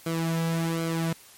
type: tone with flanger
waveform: sawtooth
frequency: 164.81 Hz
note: E3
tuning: in tune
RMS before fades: -27 dBFS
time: 0.06-1.13 s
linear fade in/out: 5 ms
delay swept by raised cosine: 1.1 to 2.8 ms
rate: 1.3 Hz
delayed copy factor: -0.65
effects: white hiss -51 dBFS RMS until 1.37 s + MP3 64 kbps